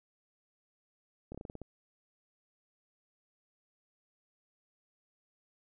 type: slowing click train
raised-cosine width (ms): 2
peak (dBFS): -30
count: 8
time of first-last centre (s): 1.32-1.617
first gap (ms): 26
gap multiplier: 1.16
effects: none